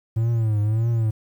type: tone with vibrato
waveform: triangle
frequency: 110.5 Hz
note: A2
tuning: 8 cents sharp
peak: -16 dBFS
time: 0.16-1.11 s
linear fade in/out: 10 ms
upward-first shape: triangle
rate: 1.7 Hz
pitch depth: 120 cents each way
effects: 9-bit